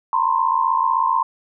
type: tone cluster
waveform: sine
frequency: 919 / 1006 / 1062 Hz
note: A#5 / B5 / C6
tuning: -25 / +32 / +25 cents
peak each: -20 dBFS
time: 0.13-1.23 s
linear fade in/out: 2 ms
effects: none

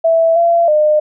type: tone with pitch steps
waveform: sine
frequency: 658 / 680 / 607 Hz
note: E5 / F5 / D#5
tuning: -3 / -46 / -43 cents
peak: -8 dBFS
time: 0.04-1 s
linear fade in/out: 10 ms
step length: 320 ms
effects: none

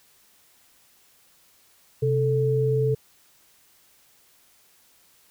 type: tone pair together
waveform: sine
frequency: 130.8 / 439.4 Hz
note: C3 / A4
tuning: 0 / -2 cents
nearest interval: octave + major sixth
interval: 2098 cents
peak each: -22 / -22 dBFS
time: 2.02-2.95 s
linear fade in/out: 10 ms
effects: white hiss -59 dBFS RMS until 5.3 s

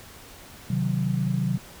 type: chord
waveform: sine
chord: C diminished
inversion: none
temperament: equal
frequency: 130.81 / 155.56 / 185 Hz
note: C3 / Eb3 / Gb3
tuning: 0 / 0 / 0 cents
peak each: -26 / -28 / -26 dBFS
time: 0.7-1.58 s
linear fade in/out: 5 ms
effects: pink hiss -46 dBFS RMS until 1.8 s

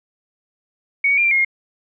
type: tone with pitch steps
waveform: sine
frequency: 2233 / 2252 / 2393 / 2361 / 2149 / 2136 Hz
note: C#7 / C#7 / D7 / D7 / C7 / C7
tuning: +12 / +27 / +32 / +9 / +46 / +35 cents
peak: -13 dBFS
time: 1.04-1.448 s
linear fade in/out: 5 ms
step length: 68 ms
effects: none

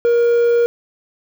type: tone with quantisation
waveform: triangle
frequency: 472.7 Hz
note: A#4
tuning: 24 cents sharp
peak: -9 dBFS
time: 0.05-0.66 s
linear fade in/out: 0 ms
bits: 6
effects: none

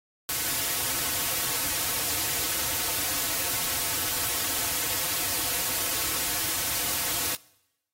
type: noise with comb filter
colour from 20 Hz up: white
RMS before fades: -28 dBFS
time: 0.29-7.35 s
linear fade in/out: 0 ms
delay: 5 ms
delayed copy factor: -0.75
effects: noise-tail reverb RT60 0.9 s tail -23 dB re dry + AAC 48 kbps

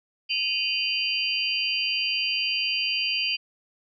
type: tone cluster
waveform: sine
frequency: 2492 / 2782 / 3032 / 4696 Hz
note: D#7 / F7 / F#7 / D8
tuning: +2 / -7 / +42 / -1 cents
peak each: -29 dBFS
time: 0.29-3.37 s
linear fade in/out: 20 ms
effects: none

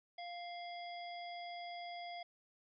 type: harmonic tone with a mistuned harmonic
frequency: 698.5 Hz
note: F5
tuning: in tune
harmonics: 1 / 3 / 5 / 7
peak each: -45 / -52 / -54 / -57 dBFS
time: 0.18-2.23 s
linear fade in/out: 5 ms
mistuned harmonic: 5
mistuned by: -81 cents
effects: none

